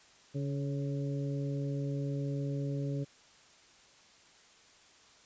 harmonic tone with a mistuned harmonic, 141 Hz, C#3, 30 cents sharp, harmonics 1 / 2 / 3 / 4, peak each -33 / -39 / -43 / -45 dBFS, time 0.34-3.05 s, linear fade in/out 20 ms, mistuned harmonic 4, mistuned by -29 cents, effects white hiss -60 dBFS RMS until 5.25 s + resampled to 16000 Hz

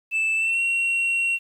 sine tone with pitch glide, 2637 to 2735 Hz, E7 to F7, 0 to -37 cents, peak -17 dBFS, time 0.11-1.39 s, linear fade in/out 50 ms, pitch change +63 cents, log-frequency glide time 0.36-0.6 s, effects tanh soft clip ceiling -19 dBFS + 9-bit

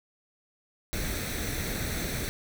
pink noise with comb filter, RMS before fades -32 dBFS, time 0.93-2.29 s, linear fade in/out 0 ms, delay 0.5 ms, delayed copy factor +0.6, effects none

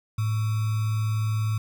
sine tone with sample-and-hold, 108.3 Hz, A2, 27 cents flat, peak -22 dBFS, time 0.18-1.58 s, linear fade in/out 5 ms, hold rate 1225 Hz, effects none

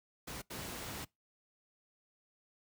pink noise bursts at uneven times, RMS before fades -43 dBFS, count 2, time 0.27-0.42 / 0.5-1.05 s, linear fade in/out 10 ms, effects noise-tail reverb RT60 0.2 s tail -24 dB re dry + high-pass 60 Hz 12 dB/octave

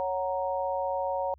sine chord, F# major, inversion second, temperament equal, 554.4 / 740 / 932.3 Hz, C#5 / F#5 / A#5, 0 / 0 / 0 cents, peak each -30 / -33 / -32 dBFS, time 0-1.34 s, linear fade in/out 0 ms, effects added 69 Hz sine -54 dBFS peak until 1.38 s

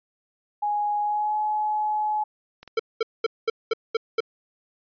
sine tone with pitch glide, 830.6 to 849.5 Hz, G#5 to G#5, 0 to +39 cents, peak -22 dBFS, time 0.62-2.24 s, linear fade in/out 10 ms, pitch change +39 cents, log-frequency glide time 1.01-1.36 s
clicks, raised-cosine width 0.2 ms, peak -25 dBFS, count 2, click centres 2.63 / 2.677 s
square tone bursts, 451.3 Hz, A4, 44 cents sharp, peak -20 dBFS, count 7, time 2.77-4.205 s, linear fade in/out 5 ms, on 25 ms, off 210 ms
effects resampled to 11025 Hz

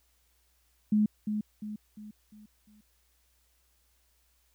sine tone with echo, 211.5 Hz, G#3, 32 cents sharp, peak -21 dBFS, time 0.92-1.06 s, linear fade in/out 5 ms, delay 350 ms, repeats 5, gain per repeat -7 dB, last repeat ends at 2.81 s, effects added 60 Hz sine -70 dBFS peak until 4.54 s + white hiss -71 dBFS RMS until 4.54 s

